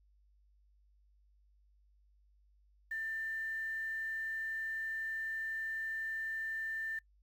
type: tone with quantisation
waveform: sine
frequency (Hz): 1786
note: A6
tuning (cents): +25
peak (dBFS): -36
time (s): 2.91-6.99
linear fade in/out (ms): 5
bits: 10
effects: noise-tail reverb RT60 0.1 s tail -24 dB re dry + added 50 Hz sine -65 dBFS peak until 7.22 s